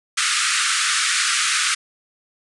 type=band-pass noise; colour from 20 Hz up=pink; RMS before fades=-20 dBFS; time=0.17-1.75 s; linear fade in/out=10 ms; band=1200 to 10000 Hz; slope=96 dB/octave; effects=none